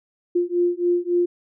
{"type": "beating tone pair", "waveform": "sine", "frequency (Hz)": [349.2, 352.8], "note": ["F4", "F4"], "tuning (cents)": [0, 18], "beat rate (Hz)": 3.6, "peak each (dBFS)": -21, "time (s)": [0.35, 1.26], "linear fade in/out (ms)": 10, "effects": []}